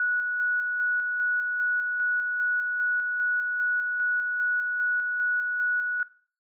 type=tone with tremolo; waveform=sine; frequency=1468 Hz; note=F#6; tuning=14 cents flat; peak=-22 dBFS; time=0-6.03 s; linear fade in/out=2 ms; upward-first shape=square; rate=2.5 Hz; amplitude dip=30%; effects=noise-tail reverb RT60 0.4 s tail -18 dB re dry